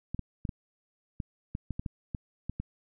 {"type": "clicks", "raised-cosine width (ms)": 5, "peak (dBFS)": -21, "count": 12, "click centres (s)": [0.146, 0.193, 0.452, 0.492, 1.202, 1.551, 1.707, 1.795, 1.862, 2.148, 2.496, 2.6], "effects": []}